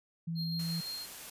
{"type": "tone", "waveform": "sine", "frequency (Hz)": 165.8, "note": "E3", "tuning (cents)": 10, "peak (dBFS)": -33, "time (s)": [0.27, 0.81], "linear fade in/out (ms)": 10}
{"type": "tone with tremolo", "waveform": "triangle", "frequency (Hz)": 4215, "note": "C8", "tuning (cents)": 12, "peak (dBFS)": -36, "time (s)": [0.35, 1.07], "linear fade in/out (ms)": 50, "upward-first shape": "square", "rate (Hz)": 5.8, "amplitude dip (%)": 25}
{"type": "noise", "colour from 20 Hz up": "white", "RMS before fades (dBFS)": -46, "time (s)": [0.59, 1.3], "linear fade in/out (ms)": 5}
{"effects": ["resampled to 32000 Hz"]}